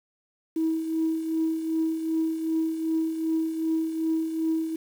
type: tone with tremolo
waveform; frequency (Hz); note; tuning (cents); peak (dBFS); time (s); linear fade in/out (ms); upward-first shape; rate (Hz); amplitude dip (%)
sine; 321.8; E4; -42; -20; 0.56-4.76; 5; triangle; 2.6; 65
effects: tanh soft clip ceiling -17 dBFS + 8-bit